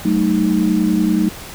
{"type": "chord", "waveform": "sine", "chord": "D# diminished", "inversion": "first", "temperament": "equal with one note detuned", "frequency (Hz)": [189.87, 220, 311.1], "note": ["F#3", "A3", "D#4"], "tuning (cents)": [45, 0, 0], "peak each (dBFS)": -17, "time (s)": [0.05, 1.29], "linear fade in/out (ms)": 5, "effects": ["pink hiss -33 dBFS RMS until 1.54 s"]}